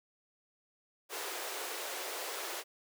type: high-pass noise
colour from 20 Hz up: pink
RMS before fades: -40 dBFS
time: 1.09-2.64 s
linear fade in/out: 50 ms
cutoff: 360 Hz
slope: 48 dB/octave
effects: none